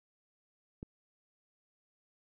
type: click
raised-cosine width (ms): 3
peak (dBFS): -29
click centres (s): 0.829
effects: none